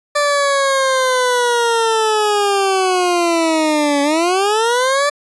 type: linear two-way sweep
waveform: 20% pulse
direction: down then up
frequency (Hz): 587.3 to 281.4 to 587.3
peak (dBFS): -8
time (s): 0.15-5.1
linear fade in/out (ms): 10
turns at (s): 4.02
effects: resampled to 24000 Hz